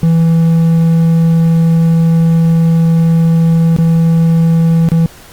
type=tone with dropouts; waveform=triangle; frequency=164.81 Hz; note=E3; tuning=in tune; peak=-4 dBFS; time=0.03-5.06 s; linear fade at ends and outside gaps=0 ms; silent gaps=3.764-3.786 / 4.888-4.918 s; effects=pink hiss -37 dBFS RMS until 5.32 s + Opus 48 kbps